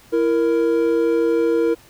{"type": "tone pair together", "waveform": "triangle", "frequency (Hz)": [333.5, 466.2], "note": ["E4", "A#4"], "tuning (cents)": [20, 0], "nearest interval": "tritone", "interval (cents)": 580, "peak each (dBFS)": [-17, -15], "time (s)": [0.12, 1.75], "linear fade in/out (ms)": 20, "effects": ["pink hiss -49 dBFS RMS until 1.89 s"]}